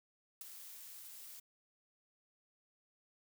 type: noise with ADSR envelope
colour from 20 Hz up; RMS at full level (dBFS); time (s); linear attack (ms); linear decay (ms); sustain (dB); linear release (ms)
blue; -43; 0.41-1.4; 3; 13; -9; 6
effects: none